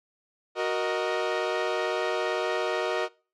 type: chord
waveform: sawtooth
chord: D# minor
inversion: first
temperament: equal with one note detuned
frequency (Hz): 370 / 467.8 / 622.3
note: F#4 / A#4 / D#5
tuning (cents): 0 / +6 / 0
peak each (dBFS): -26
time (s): 0.55-3.09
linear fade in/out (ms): 50
effects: noise-tail reverb RT60 0.4 s tail -25 dB re dry + low-pass 4000 Hz 12 dB/octave